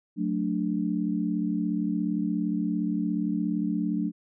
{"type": "chord", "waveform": "sine", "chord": "D major", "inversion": "first", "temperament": "equal with one note detuned", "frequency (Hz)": [182.77, 220, 293.7], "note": ["F#3", "A3", "D4"], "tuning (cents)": [-21, 0, 0], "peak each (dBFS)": -29, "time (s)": [0.16, 4.12], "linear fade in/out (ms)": 50, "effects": []}